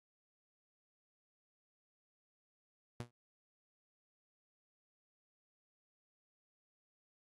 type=tone with exponential decay; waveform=sawtooth; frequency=120 Hz; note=B2; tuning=49 cents flat; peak=-34 dBFS; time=3-3.11 s; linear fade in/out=0 ms; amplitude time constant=23 ms; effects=AAC 32 kbps